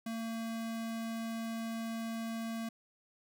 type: tone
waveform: square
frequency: 226.8 Hz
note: A#3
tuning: 47 cents flat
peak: -37 dBFS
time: 0.06-2.69 s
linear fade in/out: 5 ms
effects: none